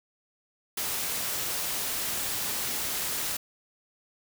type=noise; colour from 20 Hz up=white; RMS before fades=-31 dBFS; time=0.77-3.37 s; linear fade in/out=5 ms; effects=none

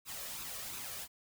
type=noise with flanger; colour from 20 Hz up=white; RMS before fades=-43 dBFS; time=0.05-1.08 s; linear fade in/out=50 ms; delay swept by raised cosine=0.78 to 1.71 ms; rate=2.8 Hz; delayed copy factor=+0.5; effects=none

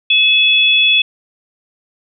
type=tone pair together; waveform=sine; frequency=2579 / 3417 Hz; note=E7 / G#7; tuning=-39 / +49 cents; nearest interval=perfect fourth; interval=488 cents; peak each=-11 dBFS; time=0.1-1.02 s; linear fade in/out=5 ms; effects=none

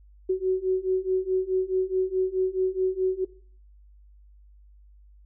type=beating tone pair; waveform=sine; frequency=371.7 / 376.4 Hz; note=F#4 / F#4; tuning=+8 / +30 cents; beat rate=4.7 Hz; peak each=-25 dBFS; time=0.29-3.25 s; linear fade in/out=10 ms; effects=noise-tail reverb RT60 0.5 s tail -19 dB re dry + added 50 Hz sine -50 dBFS peak until 5.25 s

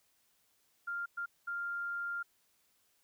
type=tone bursts at uneven times; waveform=sine; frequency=1396.9 Hz; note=F6; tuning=in tune; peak=-35 dBFS; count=3; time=0.87-1.06 / 1.17-1.26 / 1.47-2.23 s; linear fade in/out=10 ms; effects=white hiss -73 dBFS RMS until 3.03 s

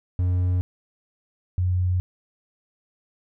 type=tone pair in turn; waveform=triangle / sine; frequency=90.2 / 90.72 Hz; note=F#2 / F#2; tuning=-44 / -34 cents; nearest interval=unison; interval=10 cents; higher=second; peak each=-17 / -19 dBFS; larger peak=first; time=0.19-0.61 / 1.58-2 s; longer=neither; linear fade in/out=0 ms; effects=none

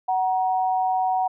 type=tone pair together; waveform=sine; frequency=747 / 943.5 Hz; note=F#5 / A#5; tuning=+16 / +21 cents; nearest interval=major third; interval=405 cents; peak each=-20 / -27 dBFS; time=0.08-1.28 s; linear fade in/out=10 ms; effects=none

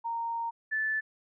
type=tone pair in turn; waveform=sine; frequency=926 / 1748.1 Hz; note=A#5 / A6; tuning=-12 / -12 cents; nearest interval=major seventh; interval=1100 cents; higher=second; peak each=-30 / -27 dBFS; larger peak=second; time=0.04-0.51 / 0.71-1.01 s; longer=first; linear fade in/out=20 ms; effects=none

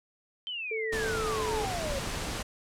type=exponential sweep; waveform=sine; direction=down; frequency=3136 to 532 Hz; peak=-33 dBFS; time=0.47-1.99 s; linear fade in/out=0 ms
type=tone with pitch glide; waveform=sine; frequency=441.8 to 434 Hz; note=A4 to A4; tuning=+7 to -24 cents; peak=-31 dBFS; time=0.71-1.65 s; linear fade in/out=5 ms; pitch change=-31 cents; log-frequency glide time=1.15-1.44 s
type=noise; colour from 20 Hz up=pink; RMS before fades=-34 dBFS; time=0.92-2.43 s; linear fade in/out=10 ms
effects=low-pass 9000 Hz 12 dB/octave

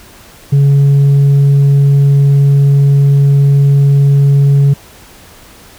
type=tone with tanh clipping; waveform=sine; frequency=140.3 Hz; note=C#3; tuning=21 cents sharp; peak=-5 dBFS; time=0.52-4.74 s; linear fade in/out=10 ms; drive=2 dB; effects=pink hiss -38 dBFS RMS until 5.78 s

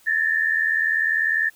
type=tone pair together; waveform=sine; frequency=1731.9 / 1812 Hz; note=A6 / A#6; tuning=-28 / -50 cents; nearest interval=minor second; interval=78 cents; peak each=-21 dBFS; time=0.06-1.5 s; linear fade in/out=20 ms; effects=white hiss -55 dBFS RMS until 1.55 s

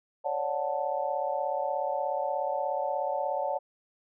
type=chord; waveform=sine; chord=D major seventh; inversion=third; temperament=just; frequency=550.6 / 587.3 / 734.2 / 881 Hz; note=C#5 / D5 / F#5 / A5; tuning=-12 / 0 / -14 / +2 cents; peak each=-33 dBFS; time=0.24-3.59 s; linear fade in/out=20 ms; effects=none

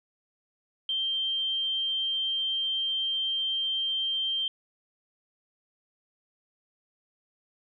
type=tone; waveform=sine; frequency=3152 Hz; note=G7; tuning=9 cents sharp; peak=-26 dBFS; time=0.89-4.48 s; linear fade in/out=2 ms; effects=none

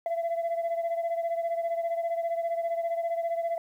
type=beating tone pair; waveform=sine; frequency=671 / 686 Hz; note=E5 / F5; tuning=+31 / -31 cents; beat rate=15 Hz; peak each=-26 / -31 dBFS; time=0.06-3.58 s; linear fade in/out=2 ms; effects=tanh soft clip ceiling -24 dBFS + 10-bit

